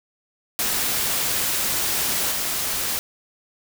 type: noise with level steps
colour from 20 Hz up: white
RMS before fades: -23 / -25 dBFS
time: 0.59-2.99 s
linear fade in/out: 0 ms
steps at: 2.31 s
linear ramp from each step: 10 ms
effects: none